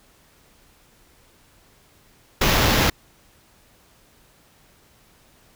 pink noise with sample-and-hold, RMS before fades -18 dBFS, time 2.41-2.9 s, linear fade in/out 5 ms, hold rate 8820 Hz, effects pink hiss -56 dBFS RMS until 5.55 s

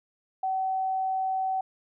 sine tone, 760 Hz, F#5, 46 cents sharp, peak -25 dBFS, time 0.43-1.61 s, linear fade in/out 5 ms, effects none

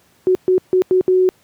sine tone bursts at uneven times, 370 Hz, F#4, in tune, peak -10 dBFS, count 5, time 0.27-0.35 / 0.48-0.58 / 0.73-0.82 / 0.91-1.01 / 1.08-1.29 s, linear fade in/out 0 ms, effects pink hiss -55 dBFS RMS until 1.43 s + high-pass 100 Hz 12 dB/octave

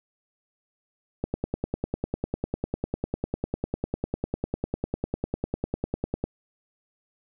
click train, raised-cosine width 2 ms, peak -13 dBFS, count 51, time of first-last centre 1.24-6.24 s, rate 10 Hz, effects none

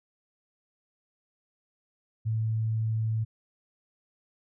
sine tone, 110.9 Hz, A2, 14 cents sharp, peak -25 dBFS, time 2.25-3.25 s, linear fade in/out 20 ms, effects none

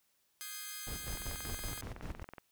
5% pulse chord, Ab major seventh, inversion second, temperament equal, 1244.5 / 1568 / 1661.2 / 2093 Hz, Eb6 / G6 / Ab6 / C7, 0 / 0 / 0 / 0 cents, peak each -37 dBFS, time 0.41-1.81 s, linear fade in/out 0 ms
brown noise with tremolo, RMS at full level -41 dBFS, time 0.87-2.23 s, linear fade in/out 2 ms, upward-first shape square, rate 5.2 Hz, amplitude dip 70%
click train, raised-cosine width 0.5 ms, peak -31 dBFS, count 29, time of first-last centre 1.08-2.382 s, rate 21.5 Hz
effects white hiss -75 dBFS RMS until 2.51 s

